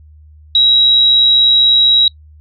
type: tone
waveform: sine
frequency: 3856 Hz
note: B7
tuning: 42 cents flat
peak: -6 dBFS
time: 0.55-2.08 s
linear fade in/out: 2 ms
effects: noise-tail reverb RT60 0.1 s tail -24 dB re dry + added 76 Hz sine -38 dBFS peak until 2.4 s